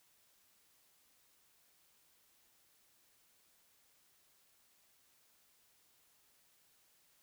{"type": "silence", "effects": ["white hiss -71 dBFS RMS until 7.22 s"]}